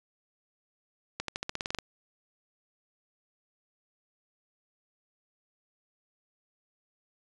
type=accelerating click train; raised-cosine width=0.2 ms; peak=-15 dBFS; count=11; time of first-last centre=1.2-1.787 s; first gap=83 ms; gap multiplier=0.92; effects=resampled to 22050 Hz